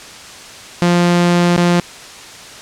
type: tone with dropouts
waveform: sawtooth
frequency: 174.61 Hz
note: F3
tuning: in tune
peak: -6 dBFS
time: 0.82-1.8 s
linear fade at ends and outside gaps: 0 ms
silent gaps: 1.565-1.578 s
effects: white hiss -34 dBFS RMS until 2.61 s + low-pass 7000 Hz 12 dB/octave